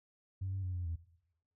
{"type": "tone with pitch steps", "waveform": "sine", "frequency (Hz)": [95.2, 96.2, 91.4, 89, 83.1], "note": ["F#2", "G2", "F#2", "F2", "E2"], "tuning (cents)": [50, -32, -21, 33, 15], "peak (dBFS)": -34, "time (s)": [0.41, 0.96], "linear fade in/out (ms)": 10, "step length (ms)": 110, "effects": ["noise-tail reverb RT60 0.8 s tail -17 dB re dry", "tanh soft clip ceiling -31 dBFS"]}